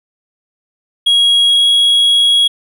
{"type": "tone with pitch glide", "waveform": "triangle", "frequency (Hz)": [3300, 3319], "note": ["G#7", "G#7"], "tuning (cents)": [-12, -2], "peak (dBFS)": -6, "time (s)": [1.06, 2.48], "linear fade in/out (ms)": 10, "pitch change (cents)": 10, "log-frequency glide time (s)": [1.47, 1.67], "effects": []}